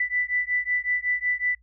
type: beating tone pair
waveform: sine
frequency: 1980 / 1985.4 Hz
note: B6 / B6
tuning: +4 / +9 cents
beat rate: 5.4 Hz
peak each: -26 dBFS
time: 0-1.55 s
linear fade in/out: 5 ms
effects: noise-tail reverb RT60 0.1 s tail -25 dB re dry + added 58 Hz sine -55 dBFS peak until 1.62 s